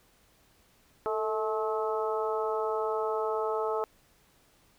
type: harmonic tone with a mistuned harmonic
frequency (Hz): 215.6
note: A3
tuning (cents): -35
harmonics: 2 / 3 / 4 / 5 / 6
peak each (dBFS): -30 / -35 / -35 / -39 / -36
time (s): 1.06-3.84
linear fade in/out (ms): 0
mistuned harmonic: 2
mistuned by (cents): +38
effects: pink hiss -64 dBFS RMS until 4.78 s